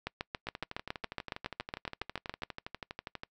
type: two click trains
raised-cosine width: 0.3 ms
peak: -23 / -18 dBFS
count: 35 / 18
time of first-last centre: 0.47-3.234 / 0.07-2.434 s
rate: 12.3 / 7.19 Hz
effects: noise-tail reverb RT60 0.1 s tail -25 dB re dry